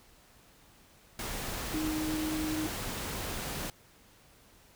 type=tone in noise; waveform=sine; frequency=311.1 Hz; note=D#4; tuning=in tune; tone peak=-31 dBFS; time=1.74-2.67 s; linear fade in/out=2 ms; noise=pink; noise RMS=-37 dBFS; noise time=1.19-3.7 s; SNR=+3 dB; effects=pink hiss -60 dBFS RMS until 4.75 s